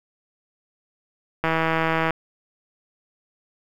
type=click train; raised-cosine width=0.5 ms; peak=-7 dBFS; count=109; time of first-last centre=1.44-2.107 s; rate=162 Hz; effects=7-bit